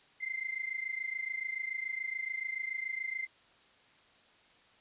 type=tone pair together; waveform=sine; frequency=2073 / 2100 Hz; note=C7 / C7; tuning=-17 / +6 cents; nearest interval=unison; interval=23 cents; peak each=-37 / -38 dBFS; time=0.2-3.27 s; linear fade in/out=20 ms; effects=white hiss -63 dBFS RMS until 4.8 s + resampled to 8000 Hz